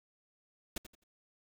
pink noise with echo, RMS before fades -37 dBFS, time 0.76-0.78 s, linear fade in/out 5 ms, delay 86 ms, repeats 3, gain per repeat -12 dB, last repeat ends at 1.038 s, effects none

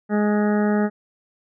harmonic tone, 208.8 Hz, G#3, 10 cents sharp, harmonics 1 / 2 / 3 / 4 / 6 / 7 / 8 / 9, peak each -18 / -24 / -28 / -30 / -34 / -35 / -36 / -37 dBFS, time 0.09-0.9 s, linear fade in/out 50 ms, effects none

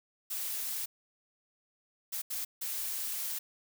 blue noise bursts at uneven times, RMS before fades -36 dBFS, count 4, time 0.3-0.86 / 2.12-2.22 / 2.3-2.45 / 2.61-3.39 s, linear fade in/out 10 ms, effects none

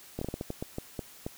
slowing click train, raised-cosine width 2 ms, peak -20 dBFS, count 11, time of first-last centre 0.19-1.265 s, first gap 24 ms, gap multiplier 1.31, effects white hiss -52 dBFS RMS until 1.37 s

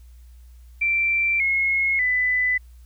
sine tone with pitch steps, 2349 / 2167 / 1998.2 Hz, D7 / C#7 / B6, 0 / -40 / +20 cents, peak -18 dBFS, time 0.81-2.58 s, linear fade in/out 10 ms, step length 590 ms, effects added 60 Hz sine -43 dBFS peak until 2.85 s + white hiss -63 dBFS RMS until 2.85 s

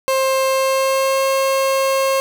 30% pulse tone with pitch glide, 530 to 537.4 Hz, C5 to C5, +22 to +46 cents, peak -12 dBFS, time 0.08-2.2 s, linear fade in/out 0 ms, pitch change +24 cents, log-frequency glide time 0.47-1.25 s, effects none

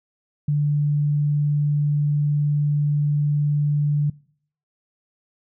sine tone, 146.83 Hz, D3, in tune, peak -17 dBFS, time 0.48-4.1 s, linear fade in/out 5 ms, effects noise-tail reverb RT60 0.6 s tail -24 dB re dry

